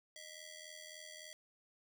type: ring-modulated tone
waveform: 10% pulse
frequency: 1318.5 Hz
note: E6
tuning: in tune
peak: -39 dBFS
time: 0.16-1.33 s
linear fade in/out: 0 ms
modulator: 701 Hz
effects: none